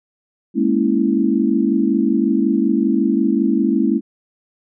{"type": "chord", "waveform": "sine", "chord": "A# half-diminished seventh", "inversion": "third", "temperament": "equal", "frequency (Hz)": [207.7, 233.1, 277.2, 329.6], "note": ["G#3", "A#3", "C#4", "E4"], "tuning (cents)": [0, 0, 0, 0], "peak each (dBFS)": -19, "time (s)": [0.54, 4.01], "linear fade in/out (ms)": 50, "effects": []}